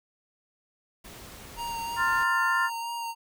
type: noise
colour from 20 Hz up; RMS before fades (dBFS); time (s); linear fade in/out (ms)
pink; -45; 1.04-2.24; 10
type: tone with vibrato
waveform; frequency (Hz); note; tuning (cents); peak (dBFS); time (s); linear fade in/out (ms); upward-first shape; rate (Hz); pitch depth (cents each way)
square; 931; A#5; -2; -32; 1.56-3.15; 50; sine; 3.1; 17
type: chord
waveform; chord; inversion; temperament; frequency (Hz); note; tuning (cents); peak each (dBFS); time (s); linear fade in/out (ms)
sine; F major; second; equal with one note detuned; 1046.5 / 1396.9 / 1776.3; C6 / F6 / A6; 0 / 0 / +16; -27; 1.96-2.7; 50
effects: none